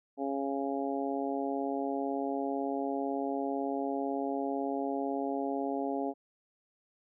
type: harmonic tone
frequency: 138 Hz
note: C#3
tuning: 7 cents flat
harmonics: 2 / 3 / 4 / 5 / 6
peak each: -34 / -37 / -39 / -37 / -40 dBFS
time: 0.17-6.14 s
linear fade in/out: 50 ms
effects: none